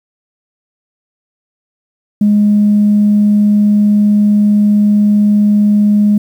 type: tone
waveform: sine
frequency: 207.7 Hz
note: G#3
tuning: in tune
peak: -5 dBFS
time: 2.21-6.18 s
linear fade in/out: 5 ms
effects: tanh soft clip ceiling -2 dBFS + 7-bit